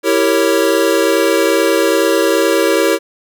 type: chord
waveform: square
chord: E diminished seventh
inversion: none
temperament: equal with one note detuned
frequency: 329.6 / 392 / 461.3 / 554.4 Hz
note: E4 / G4 / Bb4 / Db5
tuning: 0 / 0 / -18 / 0 cents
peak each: -17 dBFS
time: 0.03-2.99 s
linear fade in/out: 50 ms
effects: none